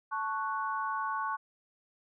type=chord; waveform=sine; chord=F# minor; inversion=first; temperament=equal; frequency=880 / 1108.7 / 1480 Hz; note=A5 / C#6 / F#6; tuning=0 / 0 / 0 cents; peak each=-36 / -33 / -38 dBFS; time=0.11-1.37 s; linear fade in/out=20 ms; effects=none